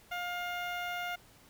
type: tone with notch filter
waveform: 15% pulse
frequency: 708 Hz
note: F5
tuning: 23 cents sharp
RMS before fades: -37 dBFS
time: 0.11-1.16 s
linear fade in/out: 10 ms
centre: 8300 Hz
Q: 0.53
effects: pink hiss -60 dBFS RMS until 1.49 s